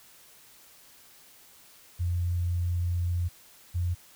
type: tone pair in turn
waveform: sine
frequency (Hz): 87.5 / 87.94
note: F2 / F2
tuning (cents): +4 / +13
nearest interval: unison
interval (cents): 9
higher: second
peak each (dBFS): -25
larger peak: neither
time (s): 1.99-3.29 / 3.74-3.95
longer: first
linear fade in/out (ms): 20
effects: white hiss -55 dBFS RMS until 4.15 s